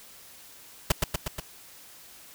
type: noise with echo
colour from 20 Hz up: pink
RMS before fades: -19 dBFS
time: 0.9-0.92 s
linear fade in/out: 5 ms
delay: 120 ms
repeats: 4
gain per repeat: -3 dB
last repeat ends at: 1.4 s
effects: white hiss -50 dBFS RMS until 2.34 s